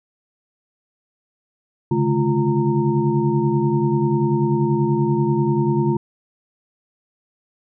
sine tone cluster, 136.4 / 146.7 / 214.8 / 348.4 / 922 Hz, C#3 / D3 / A3 / F4 / A#5, -28 / -2 / -41 / -4 / -19 cents, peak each -22 / -22 / -22 / -20 / -27 dBFS, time 1.91-5.97 s, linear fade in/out 5 ms, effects none

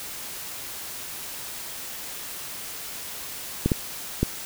clicks, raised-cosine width 3 ms, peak -7 dBFS, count 3, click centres 3.66 / 3.718 / 4.23 s, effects white hiss -36 dBFS RMS until 4.45 s

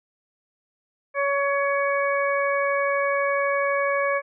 harmonic tone, 561 Hz, C#5, 21 cents sharp, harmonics 1 / 2 / 3 / 4, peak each -23 / -26 / -28 / -29 dBFS, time 1.14-4.22 s, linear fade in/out 50 ms, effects none

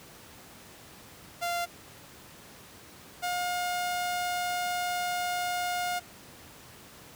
sawtooth tone pair in turn, 694 / 713.5 Hz, F5 / F5, -11 / +37 cents, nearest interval unison, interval 48 cents, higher second, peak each -25 dBFS, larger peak neither, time 1.41-1.66 / 3.22-6 s, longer second, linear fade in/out 20 ms, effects pink hiss -50 dBFS RMS until 7.15 s + high-pass 80 Hz 12 dB/octave

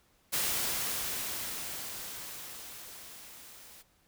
white noise with level ramp, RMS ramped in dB -30 to -53 dBFS, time 0.32-3.83 s, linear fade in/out 20 ms, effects pink hiss -68 dBFS RMS until 4.07 s

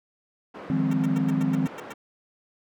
pink band-pass noise, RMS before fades -41 dBFS, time 0.54-1.94 s, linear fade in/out 10 ms, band 260 to 1500 Hz, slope 12 dB/octave
sine chord, F minor seventh, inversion third, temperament equal with one note detuned, 155.56 / 174.61 / 204.1 / 261.6 Hz, Eb3 / F3 / Ab3 / C4, 0 / 0 / -30 / 0 cents, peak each -27 / -29 / -29 / -24 dBFS, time 0.7-1.67 s, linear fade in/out 2 ms
10% pulse tone bursts, 456.1 Hz, A#4, 38 cents flat, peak -28 dBFS, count 9, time 0.91-1.926 s, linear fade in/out 5 ms, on 24 ms, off 100 ms
effects none

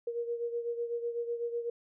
sine beating tone pair, 470.1 / 478.1 Hz, A#4 / A#4, +15 / +44 cents, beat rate 8 Hz, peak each -33 / -39 dBFS, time 0.07-1.7 s, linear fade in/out 5 ms, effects none

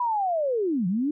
sine linear two-way sweep, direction down then up, 996 to 169.8 to 307.4 Hz, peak -22 dBFS, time 0-1.11 s, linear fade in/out 5 ms, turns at 0.87 s, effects none

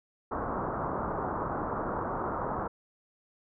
white low-pass noise, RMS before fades -33 dBFS, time 0.31-2.68 s, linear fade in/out 10 ms, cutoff 1300 Hz, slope 48 dB/octave, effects none

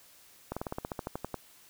slowing click train, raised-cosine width 1 ms, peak -20 dBFS, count 13, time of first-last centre 0.52-1.343 s, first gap 46 ms, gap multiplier 1.07, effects white hiss -58 dBFS RMS until 1.69 s

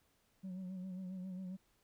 sine tone with vibrato, 185.6 Hz, F#3, 6 cents sharp, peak -39 dBFS, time 0.43-1.57 s, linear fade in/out 20 ms, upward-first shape sine, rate 7.4 Hz, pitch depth 48 cents each way, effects tanh soft clip ceiling -41 dBFS + pink hiss -75 dBFS RMS until 1.83 s

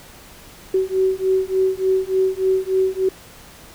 sine beating tone pair, 376.7 / 380.1 Hz, F#4 / F#4, +31 / +47 cents, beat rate 3.4 Hz, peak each -19 dBFS, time 0.74-3.09 s, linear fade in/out 5 ms, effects pink hiss -43 dBFS RMS until 3.74 s

